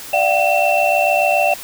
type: tone cluster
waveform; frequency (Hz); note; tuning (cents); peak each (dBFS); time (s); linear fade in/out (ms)
sine; 591 / 692 / 759 / 2691; D5 / F5 / F#5 / E7; +11 / -16 / +44 / +35; -18; 0.13-1.54; 5
effects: white hiss -33 dBFS RMS until 1.63 s